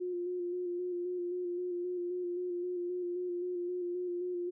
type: tone with vibrato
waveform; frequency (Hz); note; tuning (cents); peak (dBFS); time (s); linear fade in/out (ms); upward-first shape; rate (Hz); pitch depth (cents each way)
sine; 355.7; F4; +32; -33; 0-4.51; 20; square; 3.8; 22
effects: none